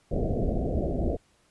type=low-pass noise; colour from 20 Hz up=pink; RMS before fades=-27 dBFS; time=0.11-1.17 s; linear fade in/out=10 ms; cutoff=700 Hz; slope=96 dB/octave; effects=pink hiss -65 dBFS RMS until 1.5 s + resampled to 24000 Hz